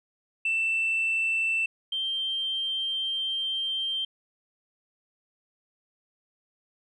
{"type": "tone pair in turn", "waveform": "sine", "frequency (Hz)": [2668, 3152], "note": ["E7", "G7"], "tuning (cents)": [20, 9], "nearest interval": "minor third", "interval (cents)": 289, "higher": "second", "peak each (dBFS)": [-22, -26], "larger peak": "first", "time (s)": [[0.45, 1.66], [1.92, 4.05]], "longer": "second", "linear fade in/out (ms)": 5, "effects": ["tanh soft clip ceiling -20 dBFS"]}